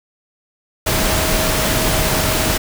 sine tone in noise, 635 Hz, D#5, 35 cents sharp, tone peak -25 dBFS, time 0.86-2.58 s, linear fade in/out 10 ms, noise pink, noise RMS -17 dBFS, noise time 0.86-2.58 s, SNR -11 dB, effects none

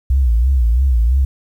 sine tone with vibrato, 61.74 Hz, B1, in tune, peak -9 dBFS, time 0.1-1.25 s, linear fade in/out 5 ms, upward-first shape sine, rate 3 Hz, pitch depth 170 cents each way, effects tanh soft clip ceiling -6 dBFS + 8-bit

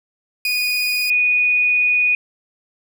30% pulse / sine tone pair in turn, 2471 / 2471 Hz, D#7 / D#7, -13 / -13 cents, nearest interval unison, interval 0 cents, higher neither, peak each -15 / -13 dBFS, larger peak second, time 0.45-1.1 / 1.1-2.15 s, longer second, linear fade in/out 2 ms, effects none

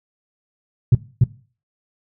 sine tone with echo, 123.47 Hz, B2, in tune, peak -5 dBFS, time 0.92-0.95 s, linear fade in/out 5 ms, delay 290 ms, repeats 1, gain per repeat -2 dB, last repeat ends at 1.24 s, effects noise-tail reverb RT60 0.4 s tail -19 dB re dry + tanh soft clip ceiling -4 dBFS

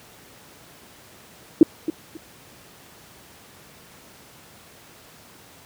sine tone with echo, 319.7 Hz, D#4, 47 cents sharp, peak -5 dBFS, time 1.61-1.63 s, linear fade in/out 2 ms, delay 270 ms, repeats 2, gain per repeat -14 dB, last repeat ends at 2.17 s, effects pink hiss -48 dBFS RMS until 5.65 s + high-pass 100 Hz 12 dB/octave

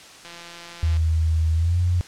click train, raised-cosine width 0.2 ms, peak -23 dBFS, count 124, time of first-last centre 0.25-0.969 s, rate 171 Hz
sine tone with pitch glide, 80.3 to 88.59 Hz, E2 to F2, -45 to +25 cents, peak -17 dBFS, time 0.83-2.01 s, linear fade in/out 0 ms, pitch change +170 cents, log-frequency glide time 1.54-1.79 s
effects white hiss -44 dBFS RMS until 2.07 s + low-pass 7000 Hz 12 dB/octave

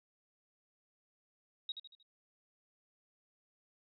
sine tone with echo, 3800 Hz, A#7, 33 cents sharp, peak -36 dBFS, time 1.69-1.72 s, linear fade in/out 2 ms, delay 77 ms, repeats 4, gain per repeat -7 dB, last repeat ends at 2.028 s, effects none

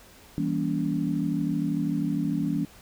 sine chord, E diminished seventh, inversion none, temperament just, 164.81 / 197.78 / 237.3 / 284.8 Hz, E3 / G3 / Bb3 / Db4, 0 / +16 / +31 / +47 cents, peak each -29 / -31 / -31 / -28 dBFS, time 0.38-2.65 s, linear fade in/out 0 ms, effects pink hiss -52 dBFS RMS until 2.81 s

